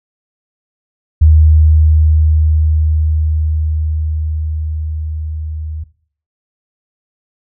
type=tone with level ramp; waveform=sine; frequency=77.78 Hz; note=D#2; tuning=in tune; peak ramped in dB=-3 to -20 dBFS; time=1.21-5.84 s; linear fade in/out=10 ms; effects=noise-tail reverb RT60 0.5 s tail -17 dB re dry